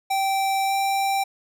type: tone with pitch glide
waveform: square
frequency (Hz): 778 to 783.9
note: G5 to G5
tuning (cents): -13 to 0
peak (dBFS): -21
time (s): 0.1-1.24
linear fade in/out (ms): 10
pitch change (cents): +13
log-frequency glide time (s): 0.66-0.73
effects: none